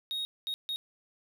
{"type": "tone bursts at uneven times", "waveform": "triangle", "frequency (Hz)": 3749, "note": "A#7", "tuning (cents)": 9, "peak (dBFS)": -30, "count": 3, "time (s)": [[0.11, 0.25], [0.47, 0.54], [0.69, 0.76]], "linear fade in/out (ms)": 0, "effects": []}